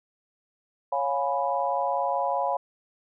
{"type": "chord", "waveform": "sine", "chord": "C# dominant seventh", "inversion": "none", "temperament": "equal with one note detuned", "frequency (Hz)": [554.4, 705.8, 830.6, 987.8], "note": ["C#5", "E#5", "G#5", "B5"], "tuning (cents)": [0, 18, 0, 0], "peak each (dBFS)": -29, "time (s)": [0.92, 2.57], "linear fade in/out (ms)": 5, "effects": []}